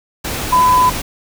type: tone in noise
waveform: sine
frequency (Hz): 1004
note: B5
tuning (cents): +28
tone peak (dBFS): -8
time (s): 0.52-0.9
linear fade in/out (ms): 10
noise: pink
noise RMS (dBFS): -22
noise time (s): 0.24-1.02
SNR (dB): +11
effects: none